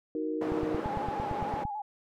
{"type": "chord", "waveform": "sine", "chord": "D# minor", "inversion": "none", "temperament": "equal", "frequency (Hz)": [311.1, 370, 466.2], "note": ["D#4", "F#4", "A#4"], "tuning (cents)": [0, 0, 0], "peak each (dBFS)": [-32, -38, -34], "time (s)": [0.15, 0.8], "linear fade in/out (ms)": 2}
{"type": "band-pass noise", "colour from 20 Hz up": "white", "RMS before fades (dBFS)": -37, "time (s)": [0.41, 1.64], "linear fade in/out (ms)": 5, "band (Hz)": [190, 710], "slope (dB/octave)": 12}
{"type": "click train", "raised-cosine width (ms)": 5, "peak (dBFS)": -23, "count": 11, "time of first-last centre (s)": [0.52, 1.653], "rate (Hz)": 8.83}
{"type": "tone with vibrato", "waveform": "sine", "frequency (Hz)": 830.6, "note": "G#5", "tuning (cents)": 0, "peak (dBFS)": -33, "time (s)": [0.84, 1.82], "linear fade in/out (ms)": 5, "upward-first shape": "square", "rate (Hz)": 11, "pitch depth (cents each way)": 45}
{"effects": []}